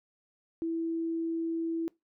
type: tone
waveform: sine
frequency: 329.6 Hz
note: E4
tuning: in tune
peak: -29 dBFS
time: 0.62-1.88 s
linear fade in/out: 0 ms
effects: noise-tail reverb RT60 0.2 s tail -23 dB re dry